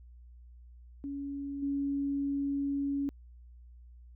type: tone with level steps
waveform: sine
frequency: 280.2 Hz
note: C#4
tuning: 19 cents sharp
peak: -35 / -29 dBFS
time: 1.04-3.09 s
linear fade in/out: 0 ms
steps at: 1.62 s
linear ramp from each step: 10 ms
effects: added 60 Hz sine -50 dBFS peak until 4.15 s